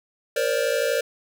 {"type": "tone cluster", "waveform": "square", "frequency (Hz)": [469.3, 530, 582], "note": ["A#4", "C5", "D5"], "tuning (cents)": [12, 22, -16], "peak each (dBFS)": -26, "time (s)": [0.36, 1.01], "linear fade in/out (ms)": 5, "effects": []}